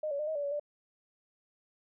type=tone with pitch steps; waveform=sine; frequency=614 / 565 / 604 / 631 / 577 / 567 / 588 Hz; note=D#5 / C#5 / D5 / D#5 / D5 / C#5 / D5; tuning=-23 / +33 / +48 / +24 / -31 / +39 / +2 cents; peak=-31 dBFS; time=0.03-0.597 s; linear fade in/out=5 ms; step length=81 ms; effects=none